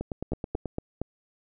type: two click trains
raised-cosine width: 2 ms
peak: -18 / -16 dBFS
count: 7 / 4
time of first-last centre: 0.01-0.657 / 0.32-1.016 s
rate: 9.27 / 4.31 Hz
effects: none